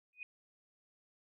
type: tone with exponential growth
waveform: sine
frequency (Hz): 2489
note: D#7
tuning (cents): 0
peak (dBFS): -38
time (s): 0.13-0.23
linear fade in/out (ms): 1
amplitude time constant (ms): 21
effects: none

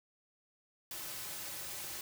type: noise with comb filter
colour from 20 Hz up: white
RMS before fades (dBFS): -43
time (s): 0.91-2.01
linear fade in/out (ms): 2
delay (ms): 4.3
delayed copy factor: -0.55
effects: none

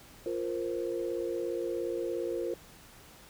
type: chord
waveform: sine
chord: F suspended fourth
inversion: none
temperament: equal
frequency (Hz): 349.2 / 466.2 / 523.3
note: F4 / Bb4 / C5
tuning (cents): 0 / 0 / 0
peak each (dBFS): -34 / -35 / -37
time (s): 0.26-2.54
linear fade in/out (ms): 2
effects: pink hiss -54 dBFS RMS until 3.29 s

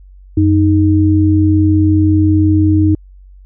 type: tone pair together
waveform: sine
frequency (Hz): 92.49 / 311.1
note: F#2 / D#4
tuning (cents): 0 / 0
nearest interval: octave + major sixth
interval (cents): 2100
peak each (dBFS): -10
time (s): 0.37-2.95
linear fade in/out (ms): 5
effects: added 47 Hz sine -36 dBFS peak until 3.45 s

